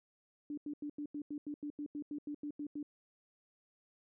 sine tone bursts, 293.5 Hz, D4, 1 cent flat, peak -38 dBFS, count 15, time 0.5-2.829 s, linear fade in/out 2 ms, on 75 ms, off 86 ms, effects none

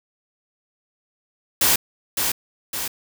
white noise with echo, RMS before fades -17 dBFS, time 1.61-1.76 s, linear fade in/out 5 ms, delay 560 ms, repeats 2, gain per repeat -5 dB, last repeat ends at 2.88 s, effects none

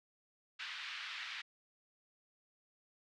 pink band-pass noise, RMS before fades -45 dBFS, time 0.59-1.42 s, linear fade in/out 10 ms, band 1500 to 4000 Hz, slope 24 dB/octave, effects none

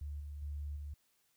sine tone with level steps, 72.9 Hz, D2, 12 cents flat, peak -39 / -42 / -38 / -41 dBFS, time 0.01-0.94 s, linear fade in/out 5 ms, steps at 0.2 / 0.42 / 0.76 s, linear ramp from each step 5 ms, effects white hiss -75 dBFS RMS until 1.36 s

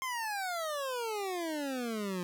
25% pulse exponential sweep, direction down, 1064 to 174.61 Hz, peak -30 dBFS, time 0.02-2.23 s, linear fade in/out 0 ms, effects none

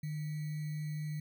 sine tone with sample-and-hold, 152.2 Hz, D#3, 38 cents flat, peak -35 dBFS, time 0.03-1.2 s, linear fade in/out 5 ms, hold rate 2100 Hz, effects none

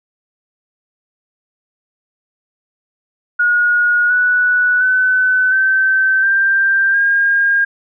sine tone with pitch steps, 1444 / 1476.9 / 1510.5 / 1545 / 1580.2 / 1616.2 Hz, F#6 / F#6 / F#6 / G6 / G6 / G#6, -43 / -4 / +35 / -26 / +13 / -48 cents, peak -10 dBFS, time 3.39-7.65 s, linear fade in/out 10 ms, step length 710 ms, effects none

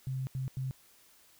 sine tone bursts at uneven times, 131.5 Hz, C3, 9 cents sharp, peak -32 dBFS, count 3, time 0.07-0.27 / 0.35-0.48 / 0.57-0.71 s, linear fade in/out 0 ms, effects white hiss -62 dBFS RMS until 1.39 s

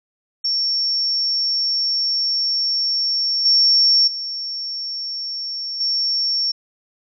sine tone with level steps, 5470 Hz, F8, 37 cents flat, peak -17 / -11 / -24 / -17 dBFS, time 0.44-6.52 s, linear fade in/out 10 ms, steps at 3.45 / 4.07 / 5.8 s, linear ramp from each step 10 ms, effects none

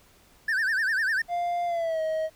triangle tone with vibrato, 1661.2 Hz, G#6, in tune, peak -21 dBFS, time 0.48-1.22 s, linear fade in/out 5 ms, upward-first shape sine, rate 10 Hz, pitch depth 170 cents each way
triangle tone with pitch glide, 698.5 to 633.2 Hz, F5 to D#5, 0 to +30 cents, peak -23 dBFS, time 1.28-2.3 s, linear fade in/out 50 ms, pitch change -170 cents, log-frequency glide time 1.66-2.01 s
effects pink hiss -58 dBFS RMS until 2.35 s

